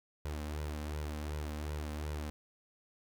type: tone with flanger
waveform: sawtooth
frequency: 75.2 Hz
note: D2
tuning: 42 cents sharp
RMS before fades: -39 dBFS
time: 0.25-2.3 s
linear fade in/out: 0 ms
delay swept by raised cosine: 2 to 3.9 ms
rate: 2.7 Hz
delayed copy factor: +0.6
effects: none